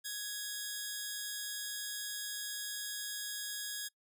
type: tone pair together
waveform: 10% pulse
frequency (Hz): 1661.2 / 3709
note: G#6 / A#7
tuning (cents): 0 / -9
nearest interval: octave + major second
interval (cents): 1391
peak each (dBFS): -31 / -36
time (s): 0.04-3.89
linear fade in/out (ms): 20
effects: noise-tail reverb RT60 0.1 s tail -24 dB re dry